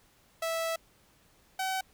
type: tone pair in turn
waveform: sawtooth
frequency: 656 / 759.6 Hz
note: E5 / F#5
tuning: -9 / +45 cents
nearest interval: minor third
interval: 254 cents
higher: second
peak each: -26 dBFS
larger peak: neither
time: 0.42-0.76 / 1.59-1.81 s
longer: first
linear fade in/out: 5 ms
effects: pink hiss -64 dBFS RMS until 1.93 s